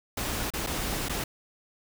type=noise with dropouts; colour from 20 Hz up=pink; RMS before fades=-31 dBFS; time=0.17-1.24 s; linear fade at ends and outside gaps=5 ms; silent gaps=0.504-0.536 / 0.665-0.67 / 1.086-1.094 s; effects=none